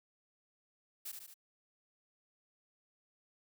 blue noise with echo, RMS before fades -43 dBFS, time 1.05-1.12 s, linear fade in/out 10 ms, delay 74 ms, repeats 3, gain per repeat -4 dB, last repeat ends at 1.342 s, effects none

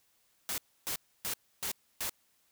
white noise bursts, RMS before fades -35 dBFS, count 5, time 0.49-2.095 s, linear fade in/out 0 ms, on 89 ms, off 290 ms, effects white hiss -71 dBFS RMS until 2.51 s

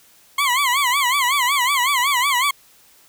20% pulse tone with vibrato, 1057 Hz, C6, 17 cents sharp, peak -11 dBFS, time 0.38-2.51 s, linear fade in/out 5 ms, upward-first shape sine, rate 5.4 Hz, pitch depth 160 cents each way, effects white hiss -52 dBFS RMS until 3.08 s

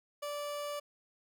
30% pulse tone, 583 Hz, D5, 13 cents flat, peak -34 dBFS, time 0.22-0.8 s, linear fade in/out 10 ms, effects none

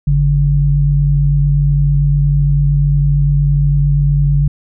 sine tone pair together, 50.81 / 143.7 Hz, G#1 / D3, -37 / -37 cents, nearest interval octave + tritone, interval 1800 cents, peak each -14 / -10 dBFS, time 0.07-4.48 s, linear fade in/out 5 ms, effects none

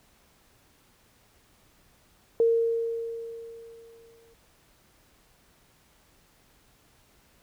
sine tone with exponential decay, 459.9 Hz, A#4, 23 cents flat, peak -17 dBFS, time 2.4-4.34 s, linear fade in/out 1 ms, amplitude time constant 420 ms, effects pink hiss -62 dBFS RMS until 7.42 s

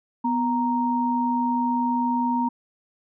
sine tone pair together, 246.9 / 932.3 Hz, B3 / A#5, 0 / 0 cents, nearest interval octave + major seventh, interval 2300 cents, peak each -23 dBFS, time 0.24-2.49 s, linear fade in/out 10 ms, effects none

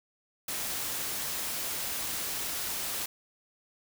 white noise, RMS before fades -34 dBFS, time 0.48-3.06 s, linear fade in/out 5 ms, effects none

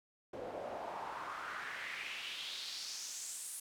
pink noise with band-pass filter sweep, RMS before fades -44 dBFS, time 0.33-3.6 s, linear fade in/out 5 ms, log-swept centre 470 to 10000 Hz, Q 3, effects none

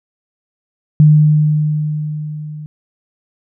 sine tone with level ramp, 151.8 Hz, D#3, 42 cents flat, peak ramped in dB -3 to -26 dBFS, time 1-2.66 s, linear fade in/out 0 ms, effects none

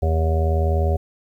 harmonic tone, 80.1 Hz, E2, 49 cents flat, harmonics 1 / 2 / 3 / 5 / 6 / 7 / 8 / 9, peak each -17 / -31 / -34 / -27 / -36 / -28 / -37 / -29 dBFS, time 0.02-0.97 s, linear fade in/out 10 ms, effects 9-bit

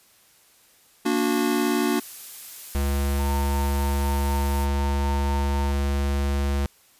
square chord, Bb augmented, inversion none, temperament just, 233.1 / 291.4 / 364.2 Hz, Bb3 / D4 / F#4, 0 / -13 / -27 cents, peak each -26 / -25 / -26 dBFS, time 1.05-2 s, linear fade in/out 10 ms
blue noise, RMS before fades -38 dBFS, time 1.13-4.68 s, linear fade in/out 50 ms
square tone, 70 Hz, C#2, 18 cents sharp, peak -22 dBFS, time 2.75-6.66 s, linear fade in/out 0 ms
sine tone with tremolo, 906 Hz, A#5, 50 cents flat, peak -30 dBFS, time 3.18-5.73 s, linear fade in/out 20 ms, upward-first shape sine, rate 1.1 Hz, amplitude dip 25%
effects white hiss -57 dBFS RMS until 6.99 s + resampled to 32000 Hz

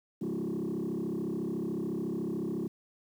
sine tone with frequency modulation, 274.3 Hz, C#4, 18 cents flat, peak -29 dBFS, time 0.21-2.68 s, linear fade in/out 10 ms, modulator 33.9 Hz, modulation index 3.2, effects tanh soft clip ceiling -29 dBFS + 10-bit

